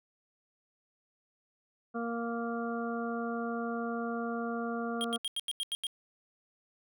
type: harmonic tone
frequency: 233.1 Hz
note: A#3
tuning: in tune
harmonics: 1 / 2 / 3 / 5 / 6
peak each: -35 / -38 / -40 / -42 / -43 dBFS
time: 1.94-5.18 s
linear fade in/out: 20 ms
type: tone bursts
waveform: square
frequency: 3230 Hz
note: G#7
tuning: 49 cents flat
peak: -32 dBFS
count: 8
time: 5.01-5.868 s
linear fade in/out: 0 ms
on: 32 ms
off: 86 ms
effects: none